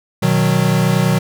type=chord; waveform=square; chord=B major; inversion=none; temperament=equal; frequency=123.47 / 155.56 / 185 Hz; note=B2 / D#3 / F#3; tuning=0 / 0 / 0 cents; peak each=-18 / -17 / -17 dBFS; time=0.22-1.19 s; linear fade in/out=10 ms; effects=none